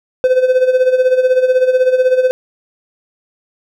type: tone with tremolo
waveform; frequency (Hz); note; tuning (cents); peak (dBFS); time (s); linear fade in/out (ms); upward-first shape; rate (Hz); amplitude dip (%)
triangle; 511; C5; -41; -4; 0.24-2.31; 0; sine; 16; 70
effects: none